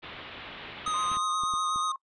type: low-pass noise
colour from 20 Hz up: white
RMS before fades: -43 dBFS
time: 0.02-1.18 s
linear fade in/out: 20 ms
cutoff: 3600 Hz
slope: 48 dB/octave
type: tone with vibrato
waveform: square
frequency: 1244.5 Hz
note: D#6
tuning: in tune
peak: -28 dBFS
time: 0.86-1.92 s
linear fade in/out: 5 ms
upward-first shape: sine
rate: 8.3 Hz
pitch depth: 21 cents each way
type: clicks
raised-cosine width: 3 ms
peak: -32 dBFS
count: 6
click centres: 0.878 / 1.116 / 1.17 / 1.436 / 1.538 / 1.76 s
type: tone with pitch glide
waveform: sine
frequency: 1046.5 to 1071 Hz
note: C6 to C6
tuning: 0 to +40 cents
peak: -33 dBFS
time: 0.94-1.96 s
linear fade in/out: 2 ms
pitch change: +40 cents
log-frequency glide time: 1.14-1.36 s
effects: noise-tail reverb RT60 0.1 s tail -23 dB re dry + resampled to 22050 Hz